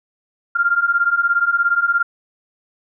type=beating tone pair; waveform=sine; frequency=1385 / 1402 Hz; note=F6 / F6; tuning=-15 / +6 cents; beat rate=17 Hz; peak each=-18 / -16 dBFS; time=0.55-2.03 s; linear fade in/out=10 ms; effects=none